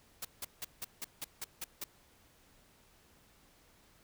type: noise bursts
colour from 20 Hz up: white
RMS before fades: -40 dBFS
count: 9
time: 0.22-1.841 s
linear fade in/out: 5 ms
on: 29 ms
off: 170 ms
effects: pink hiss -65 dBFS RMS until 4.03 s